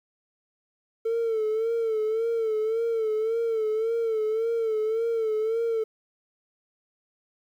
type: tone with vibrato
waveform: triangle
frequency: 446.6 Hz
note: A4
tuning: 26 cents sharp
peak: -20 dBFS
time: 1.05-5.84 s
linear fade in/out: 10 ms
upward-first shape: sine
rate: 1.8 Hz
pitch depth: 64 cents each way
effects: tanh soft clip ceiling -19 dBFS + 10-bit